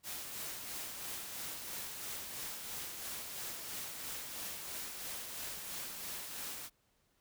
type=noise with tremolo; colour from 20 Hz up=white; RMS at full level=-42 dBFS; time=0.03-6.7 s; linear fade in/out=50 ms; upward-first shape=sine; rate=3 Hz; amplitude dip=35%; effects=pink hiss -75 dBFS RMS until 7.2 s

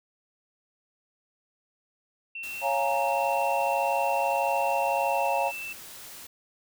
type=tone with pitch glide; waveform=sine; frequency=2700 to 2657 Hz; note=E7 to E7; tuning=+41 to +13 cents; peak=-34 dBFS; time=2.35-5.73 s; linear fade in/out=5 ms; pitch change=-28 cents; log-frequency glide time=5.04-5.38 s
type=noise; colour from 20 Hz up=white; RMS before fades=-44 dBFS; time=2.43-6.27 s; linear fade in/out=5 ms
type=chord; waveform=sine; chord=Bb minor seventh; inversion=first; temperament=equal; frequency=554.4 / 698.5 / 830.6 / 932.3 Hz; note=Db5 / F5 / Ab5 / Bb5; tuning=0 / 0 / 0 / 0 cents; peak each=-29 dBFS; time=2.61-5.52 s; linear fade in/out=50 ms
effects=none

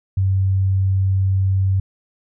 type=tone; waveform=sine; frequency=95.8 Hz; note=G2; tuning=39 cents flat; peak=-14 dBFS; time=0.17-1.8 s; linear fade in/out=5 ms; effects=none

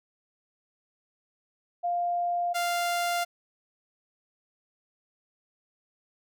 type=tone pair in turn; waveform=sine / sawtooth; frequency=700 / 696.7 Hz; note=F5 / F5; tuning=+4 / -4 cents; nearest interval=unison; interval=8 cents; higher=first; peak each=-25 / -22 dBFS; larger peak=second; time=1.83-2.54 / 2.54-3.25 s; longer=neither; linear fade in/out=20 ms; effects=none

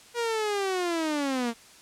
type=linear sweep; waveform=sawtooth; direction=down; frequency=480.9 to 226.5 Hz; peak=-22 dBFS; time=0.14-1.54 s; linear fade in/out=50 ms; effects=white hiss -52 dBFS RMS until 1.81 s + low-pass 9000 Hz 12 dB/octave

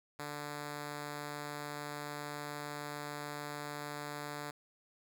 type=tone; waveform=5% pulse; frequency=146.83 Hz; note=D3; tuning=in tune; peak=-29 dBFS; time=0.19-4.51 s; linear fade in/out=5 ms; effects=none

